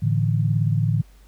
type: chord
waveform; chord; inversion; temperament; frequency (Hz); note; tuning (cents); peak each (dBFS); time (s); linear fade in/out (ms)
sine; A suspended fourth; none; just; 110 / 146.67 / 165; A2 / D3 / E3; 0 / -2 / +2; -20 / -22 / -25; 0.02-1.02; 10
effects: added 49 Hz sine -47 dBFS peak until 1.27 s + pink hiss -58 dBFS RMS until 1.27 s